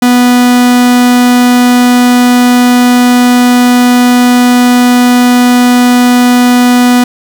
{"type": "tone", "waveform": "45% pulse", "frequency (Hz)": 246.1, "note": "B3", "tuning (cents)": -6, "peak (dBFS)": -3, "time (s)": [0.02, 7.04], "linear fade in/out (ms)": 5, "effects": []}